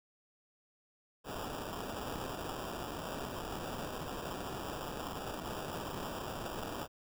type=noise with sample-and-hold; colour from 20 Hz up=white; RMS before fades=-41 dBFS; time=1.24-6.88 s; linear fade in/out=50 ms; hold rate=2100 Hz; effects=none